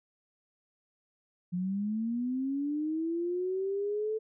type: linear sweep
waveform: sine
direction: up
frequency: 174.61 to 440.7 Hz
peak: -29 dBFS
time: 1.52-4.19 s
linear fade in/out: 20 ms
effects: none